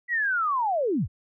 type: linear sweep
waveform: sine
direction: down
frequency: 1975.5 to 50.9 Hz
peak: -22 dBFS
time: 0.08-1.08 s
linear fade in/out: 50 ms
effects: none